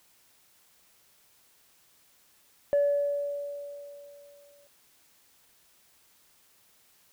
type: tone with exponential decay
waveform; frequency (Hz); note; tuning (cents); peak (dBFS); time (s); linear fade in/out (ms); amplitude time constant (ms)
sine; 573; D5; -43; -18; 2.73-4.67; 0; 420
effects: tanh soft clip ceiling -18 dBFS + white hiss -63 dBFS RMS until 7.12 s